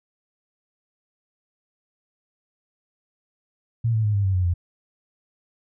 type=tone with pitch steps; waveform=sine; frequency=115.5 / 110.22 / 105.18 / 100.37 / 95.79 / 91.41 / 87.23 Hz; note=A#2 / A2 / G#2 / G2 / G2 / F#2 / F2; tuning=-16 / +3 / +22 / +41 / -39 / -20 / -2 cents; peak=-18 dBFS; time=3.84-4.54 s; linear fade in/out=10 ms; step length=100 ms; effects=none